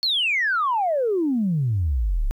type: exponential sweep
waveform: sine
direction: down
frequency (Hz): 4435 to 30.39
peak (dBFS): -18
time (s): 0.03-2.31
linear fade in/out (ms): 0
effects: tanh soft clip ceiling -14 dBFS + 10-bit